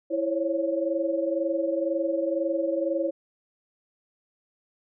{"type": "tone cluster", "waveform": "sine", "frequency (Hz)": [330.8, 540, 562], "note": ["E4", "C#5", "C#5"], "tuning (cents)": [6, -45, 24], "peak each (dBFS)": -28, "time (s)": [0.1, 3.11], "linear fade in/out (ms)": 20, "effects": []}